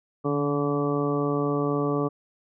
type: harmonic tone with a mistuned harmonic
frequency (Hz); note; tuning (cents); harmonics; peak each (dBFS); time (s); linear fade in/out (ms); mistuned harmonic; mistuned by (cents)
144; D3; -34; 1 / 2 / 3 / 4 / 5 / 6 / 7 / 8; -29 / -27 / -27 / -33 / -37 / -41 / -41 / -32; 0.24-2.09; 20; 1; +33
effects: none